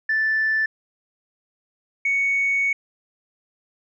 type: tone pair in turn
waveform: sine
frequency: 1760 / 2225 Hz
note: A6 / C#7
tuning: 0 / +6 cents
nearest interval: major third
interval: 406 cents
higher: second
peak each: -17 dBFS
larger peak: neither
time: 0.09-0.66 / 2.05-2.73 s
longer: second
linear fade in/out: 5 ms
effects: tanh soft clip ceiling -14 dBFS